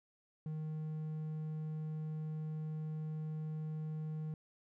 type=tone; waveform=triangle; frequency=155.56 Hz; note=D#3; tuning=in tune; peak=-36 dBFS; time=0.46-4.34 s; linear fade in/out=2 ms; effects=none